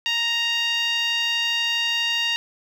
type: tone with band-pass filter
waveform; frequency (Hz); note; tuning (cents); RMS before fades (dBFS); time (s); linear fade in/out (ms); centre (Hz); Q
10% pulse; 932.3; A#5; 0; -23; 0.06-2.36; 0; 2800; 1.9
effects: none